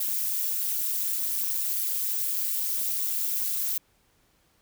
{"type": "noise with amplitude modulation", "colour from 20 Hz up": "violet", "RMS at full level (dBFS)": -24, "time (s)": [0, 3.78], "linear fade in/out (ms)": 5, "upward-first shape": "sine", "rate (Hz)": 203, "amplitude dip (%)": 95, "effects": ["pink hiss -66 dBFS RMS until 4.61 s"]}